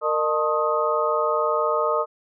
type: tone cluster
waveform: sine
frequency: 462 / 608 / 884 / 1071 / 1252 Hz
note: A#4 / D#5 / A5 / C6 / D#6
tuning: -16 / -40 / +8 / +40 / +10 cents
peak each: -25 / -24 / -31 / -28 / -24 dBFS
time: 0.01-2.06 s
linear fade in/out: 50 ms
effects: none